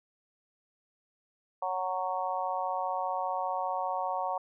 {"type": "harmonic tone", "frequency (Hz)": 185, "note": "F#3", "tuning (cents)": 0, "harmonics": [3, 4, 5, 6], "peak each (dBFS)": [-37, -33, -34, -37], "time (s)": [1.62, 4.38], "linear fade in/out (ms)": 5, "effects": []}